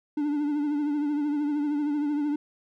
triangle tone with vibrato, 293.7 Hz, D4, in tune, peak -22 dBFS, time 0.17-2.36 s, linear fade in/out 5 ms, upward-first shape triangle, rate 13 Hz, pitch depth 60 cents each way, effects none

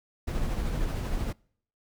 brown noise with tremolo, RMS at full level -28 dBFS, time 0.27-1.33 s, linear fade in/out 10 ms, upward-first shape sine, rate 13 Hz, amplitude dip 30%, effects noise-tail reverb RT60 0.6 s tail -26 dB re dry

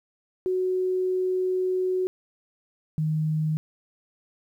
sine tone pair in turn, 370 / 155.57 Hz, F#4 / D#3, 0 / 0 cents, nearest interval octave + minor third, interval 1500 cents, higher first, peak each -22 dBFS, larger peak neither, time 0.46-2.07 / 2.98-3.57 s, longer first, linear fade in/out 0 ms, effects 10-bit

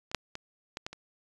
clicks, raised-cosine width 0.2 ms, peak -26 / -8 / -21 / -19 / -18 / -26 dBFS, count 6, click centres 0.115 / 0.147 / 0.354 / 0.771 / 0.865 / 0.93 s, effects resampled to 24000 Hz

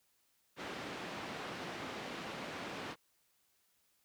pink band-pass noise, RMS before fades -44 dBFS, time 0.56-2.96 s, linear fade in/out 50 ms, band 200 to 3400 Hz, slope 12 dB/octave, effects white hiss -75 dBFS RMS until 4.04 s

